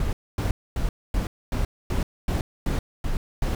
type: noise bursts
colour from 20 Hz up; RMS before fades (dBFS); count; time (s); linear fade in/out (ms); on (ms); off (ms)
brown; -24; 10; 0-3.55; 2; 130; 250
effects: none